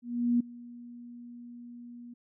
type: tone with ADSR envelope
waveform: sine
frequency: 240 Hz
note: B3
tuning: 49 cents flat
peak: -21 dBFS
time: 0.02-2.14 s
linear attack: 380 ms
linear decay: 8 ms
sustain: -22 dB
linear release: 9 ms
effects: none